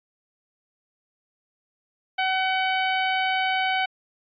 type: harmonic tone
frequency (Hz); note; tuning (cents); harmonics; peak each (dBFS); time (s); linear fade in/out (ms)
755; F#5; +35; 1 / 2 / 3 / 4 / 5 / 6; -24 / -28 / -28 / -30 / -40 / -44; 2.18-3.86; 10
effects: AAC 64 kbps